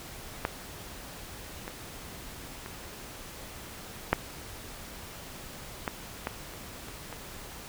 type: clicks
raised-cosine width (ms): 0.5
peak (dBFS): -12 / -22 / -24 / -6 / -14 / -15 / -29 / -28 / -24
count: 9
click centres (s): 0.451 / 1.679 / 2.661 / 4.13 / 5.878 / 6.271 / 6.537 / 6.885 / 7.127
effects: pink hiss -44 dBFS RMS until 7.68 s